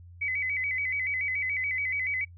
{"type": "tone with vibrato", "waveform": "sine", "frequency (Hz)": 2147, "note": "C7", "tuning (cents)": 44, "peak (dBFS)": -27, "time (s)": [0.21, 2.25], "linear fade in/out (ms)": 10, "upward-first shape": "square", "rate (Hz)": 7, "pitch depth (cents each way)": 97, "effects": ["noise-tail reverb RT60 0.1 s tail -20 dB re dry", "added 87 Hz sine -46 dBFS peak until 2.37 s"]}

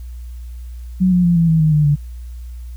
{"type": "tone with pitch steps", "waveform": "sine", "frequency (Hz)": [185, 178.8, 172.81, 167.02, 161.42, 156.02, 150.79, 145.74], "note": ["F#3", "F3", "F3", "E3", "E3", "D#3", "D3", "D3"], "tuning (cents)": [0, 41, -18, 23, -36, 5, 46, -13], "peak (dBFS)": -10, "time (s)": [1, 1.96], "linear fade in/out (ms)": 20, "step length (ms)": 120, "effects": ["added 60 Hz sine -28 dBFS peak until 2.76 s", "white hiss -54 dBFS RMS until 2.76 s"]}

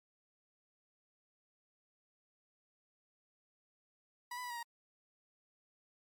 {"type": "tone with pitch steps", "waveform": "30% pulse", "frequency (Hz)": [975, 996, 980, 952, 939], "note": ["B5", "B5", "B5", "A#5", "A#5"], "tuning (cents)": [-23, 14, -14, 36, 12], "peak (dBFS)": -38, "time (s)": [4.31, 4.63], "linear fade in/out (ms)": 5, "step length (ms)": 64, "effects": ["MP3 96 kbps"]}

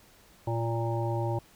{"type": "harmonic tone", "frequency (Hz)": 115.6, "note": "A#2", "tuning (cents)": -14, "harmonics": [1, 3, 5, 7, 8], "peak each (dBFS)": [-29, -34, -36, -37, -38], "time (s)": [0.47, 1.39], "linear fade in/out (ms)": 5, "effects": ["pink hiss -58 dBFS RMS until 1.55 s"]}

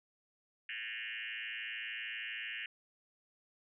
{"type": "tone with frequency modulation", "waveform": "sine", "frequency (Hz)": 2300, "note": "D7", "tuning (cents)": -37, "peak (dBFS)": -39, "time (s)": [0.69, 2.66], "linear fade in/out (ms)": 2, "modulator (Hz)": 113, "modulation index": 5.8, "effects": []}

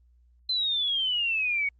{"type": "exponential sweep", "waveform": "sine", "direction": "down", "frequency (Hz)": [4100, 2217], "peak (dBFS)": -24, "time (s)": [0.49, 1.69], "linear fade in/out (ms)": 5, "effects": ["added 60 Hz sine -57 dBFS peak until 1.79 s", "Opus 32 kbps"]}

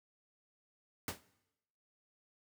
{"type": "noise with exponential decay", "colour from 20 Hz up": "pink", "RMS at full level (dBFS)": -34, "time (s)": [1.08, 1.22], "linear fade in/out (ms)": 2, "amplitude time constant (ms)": 30, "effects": ["noise-tail reverb RT60 0.9 s tail -20 dB re dry", "high-pass 80 Hz 12 dB/octave"]}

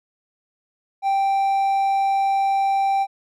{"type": "tone", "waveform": "triangle", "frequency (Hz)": 784, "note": "G5", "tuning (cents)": 0, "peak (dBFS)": -15, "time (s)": [1.02, 3.07], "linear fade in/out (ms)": 50, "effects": []}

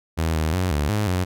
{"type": "tone with pitch steps", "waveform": "sawtooth", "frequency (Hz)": [81, 78.8, 91.7, 73.4, 105.1, 91], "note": ["E2", "D#2", "F#2", "D2", "G#2", "F#2"], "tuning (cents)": [-30, 23, -15, 0, 21, -28], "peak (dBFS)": -16, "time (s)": [0.17, 1.25], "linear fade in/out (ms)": 20, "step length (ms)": 180, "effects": []}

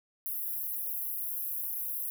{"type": "high-pass noise", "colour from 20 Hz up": "pink", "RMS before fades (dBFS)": -35, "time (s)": [0.26, 2.1], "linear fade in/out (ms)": 0, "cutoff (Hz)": 11000, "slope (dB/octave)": 96, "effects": []}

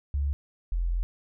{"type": "tone pair in turn", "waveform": "sine", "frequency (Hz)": [70.8, 43.01], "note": ["C#2", "F1"], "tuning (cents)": [37, -26], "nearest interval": "major sixth", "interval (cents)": 863, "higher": "first", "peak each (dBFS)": -24, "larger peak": "neither", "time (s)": [[0.14, 0.33], [0.72, 1.03]], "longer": "second", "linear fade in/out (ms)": 0, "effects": []}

